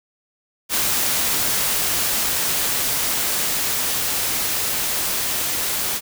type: noise with level ramp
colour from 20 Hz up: white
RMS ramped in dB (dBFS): -20 to -23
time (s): 0.69-6.01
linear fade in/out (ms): 50
effects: none